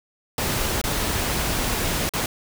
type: noise with dropouts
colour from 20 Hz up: pink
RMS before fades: -24 dBFS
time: 0.38-2.26 s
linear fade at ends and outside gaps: 2 ms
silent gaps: 0.815-0.839 / 2.093-2.136 s
effects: none